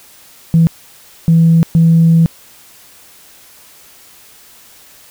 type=tone bursts at uneven times; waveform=sine; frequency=164.81 Hz; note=E3; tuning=in tune; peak=-4 dBFS; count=3; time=0.54-0.67 / 1.28-1.63 / 1.75-2.26 s; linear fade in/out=0 ms; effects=tanh soft clip ceiling -1 dBFS + white hiss -42 dBFS RMS until 5.1 s